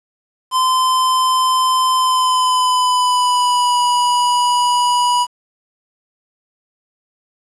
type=tone with pitch glide; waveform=square; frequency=1030 to 976.7 Hz; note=C6 to B5; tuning=-28 to -20 cents; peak=-13 dBFS; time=0.51-5.27 s; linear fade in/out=50 ms; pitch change=-92 cents; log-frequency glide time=1.97-3.79 s; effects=resampled to 24000 Hz + 7-bit